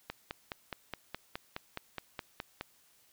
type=click train; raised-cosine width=0.3 ms; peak=-21 dBFS; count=13; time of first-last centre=0.1-2.61 s; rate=4.78 Hz; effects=white hiss -66 dBFS RMS until 3.12 s